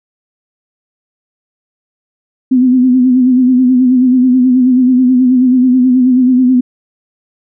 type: tone with vibrato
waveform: sine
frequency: 253.5 Hz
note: B3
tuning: 45 cents sharp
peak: -5 dBFS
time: 2.51-6.61 s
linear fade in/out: 10 ms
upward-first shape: sine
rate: 9.3 Hz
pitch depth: 51 cents each way
effects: none